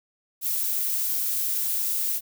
violet noise, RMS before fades -26 dBFS, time 0.41-2.21 s, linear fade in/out 50 ms, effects none

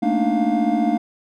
triangle tone cluster, 217.4 / 232.5 / 288.5 / 308.1 / 704 Hz, A3 / A#3 / D4 / D#4 / F5, -21 / -4 / -31 / -17 / +14 cents, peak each -21 dBFS, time 0.02-0.98 s, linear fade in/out 10 ms, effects none

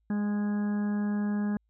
harmonic tone with a mistuned harmonic, 206.9 Hz, G#3, 6 cents flat, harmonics 1 / 2 / 3 / 4 / 5 / 6 / 7 / 8, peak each -26 / -43 / -48 / -46 / -51 / -52 / -54 / -46 dBFS, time 0.1-1.57 s, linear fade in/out 2 ms, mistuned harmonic 3, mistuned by -16 cents, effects added 54 Hz sine -69 dBFS peak until 1.69 s

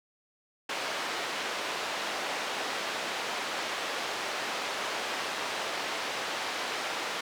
pink band-pass noise, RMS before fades -34 dBFS, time 0.69-7.21 s, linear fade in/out 5 ms, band 540 to 4600 Hz, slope 12 dB/octave, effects none

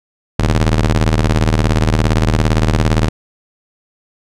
sawtooth ring-modulated tone, 77.78 Hz, D#2, in tune, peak -4 dBFS, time 0.39-3.09 s, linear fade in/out 5 ms, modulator 30.2 Hz, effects low-pass 8000 Hz 12 dB/octave

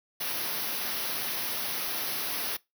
white band-stop noise, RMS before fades -32 dBFS, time 0.2-2.57 s, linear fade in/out 10 ms, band 6000 to 10000 Hz, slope 96 dB/octave, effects noise-tail reverb RT60 0.2 s tail -22 dB re dry + high-pass 150 Hz 12 dB/octave

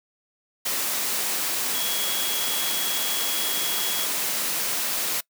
sine tone in noise, 3331 Hz, G#7, 4 cents sharp, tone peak -30 dBFS, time 1.74-4.06 s, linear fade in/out 10 ms, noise white, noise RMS -26 dBFS, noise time 0.65-5.21 s, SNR -7 dB, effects noise-tail reverb RT60 0.1 s tail -23 dB re dry + high-pass 200 Hz 12 dB/octave

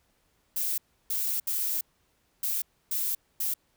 violet noise bursts at uneven times, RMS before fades -29 dBFS, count 6, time 0.56-0.78 / 1.1-1.4 / 1.47-1.81 / 2.43-2.62 / 2.91-3.15 / 3.4-3.54 s, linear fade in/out 5 ms, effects pink hiss -70 dBFS RMS until 3.76 s

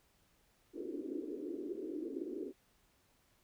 pink band-pass noise, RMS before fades -42 dBFS, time 0.73-2.53 s, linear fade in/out 50 ms, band 290 to 410 Hz, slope 48 dB/octave, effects pink hiss -72 dBFS RMS until 3.43 s

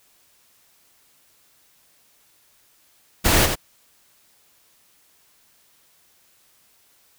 pink noise with echo, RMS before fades -17 dBFS, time 3.24-3.47 s, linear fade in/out 20 ms, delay 87 ms, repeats 1, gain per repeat -6 dB, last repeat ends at 3.557 s, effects white hiss -59 dBFS RMS until 7.18 s

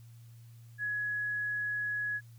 sine tone, 1680 Hz, G#6, 19 cents sharp, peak -31 dBFS, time 0.78-2.21 s, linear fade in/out 50 ms, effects added 116 Hz sine -50 dBFS peak until 2.38 s + white hiss -67 dBFS RMS until 2.38 s

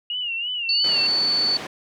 sine tone with vibrato, 2848 Hz, F7, 33 cents sharp, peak -24 dBFS, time 0.1-1.07 s, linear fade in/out 2 ms, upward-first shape sine, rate 3 Hz, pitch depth 93 cents each way
sine tone, 4479 Hz, C#8, 17 cents sharp, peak -18 dBFS, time 0.69-1.57 s, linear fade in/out 2 ms
pink band-pass noise, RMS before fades -34 dBFS, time 0.84-1.67 s, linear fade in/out 5 ms, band 220 to 4300 Hz, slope 12 dB/octave
effects none

